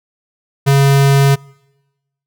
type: tone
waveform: square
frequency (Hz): 138.59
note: C#3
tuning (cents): 0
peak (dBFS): -8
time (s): 0.66-1.36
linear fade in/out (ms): 20
effects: noise-tail reverb RT60 1.0 s tail -26 dB re dry